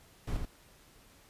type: noise with echo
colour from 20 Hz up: brown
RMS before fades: -33 dBFS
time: 0.27-0.37 s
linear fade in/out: 5 ms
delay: 84 ms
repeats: 1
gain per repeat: -4 dB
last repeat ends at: 0.454 s
effects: pink hiss -60 dBFS RMS until 1.29 s + resampled to 32000 Hz